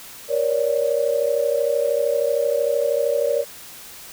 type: tone cluster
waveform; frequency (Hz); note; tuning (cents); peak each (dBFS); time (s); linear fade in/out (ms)
sine; 471.1 / 554 / 587; A#4 / C#5 / D5; +18 / -1 / -1; -22; 0.28-3.45; 50
effects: white hiss -40 dBFS RMS until 4.12 s